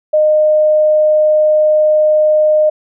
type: tone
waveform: sine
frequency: 613 Hz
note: D#5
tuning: 26 cents flat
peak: -7 dBFS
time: 0.13-2.7 s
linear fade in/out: 10 ms
effects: none